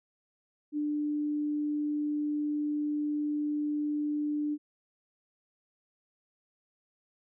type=tone; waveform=sine; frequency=296.9 Hz; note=D4; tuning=19 cents sharp; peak=-28 dBFS; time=0.72-4.58 s; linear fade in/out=50 ms; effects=none